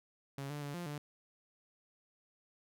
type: tone with pitch steps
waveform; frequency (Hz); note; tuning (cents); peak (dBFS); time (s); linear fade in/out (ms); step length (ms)
sawtooth; 138.4 / 146.8 / 143.4 / 174.7 / 146.8; C#3 / D3 / D3 / F3 / D3; -2 / 0 / -41 / +1 / 0; -36; 0.38-0.98; 2; 120
effects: none